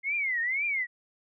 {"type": "tone with vibrato", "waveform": "sine", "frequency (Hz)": 2100, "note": "C7", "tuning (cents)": 6, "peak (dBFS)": -26, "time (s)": [0.03, 0.87], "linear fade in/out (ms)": 50, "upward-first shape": "triangle", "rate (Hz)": 2, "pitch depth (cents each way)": 250, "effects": []}